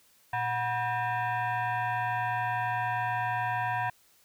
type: tone with frequency modulation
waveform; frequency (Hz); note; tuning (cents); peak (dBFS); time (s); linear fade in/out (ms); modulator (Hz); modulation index
sine; 116.54; A#2; 0; -27; 0.33-3.9; 5; 851; 1.9
effects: white hiss -63 dBFS RMS until 4.24 s